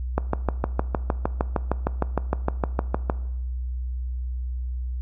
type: click train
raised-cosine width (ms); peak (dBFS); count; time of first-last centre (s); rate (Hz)
1; -7; 20; 0.18-3.099; 6.51
effects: noise-tail reverb RT60 0.9 s tail -18 dB re dry + added 62 Hz sine -26 dBFS peak until 5.01 s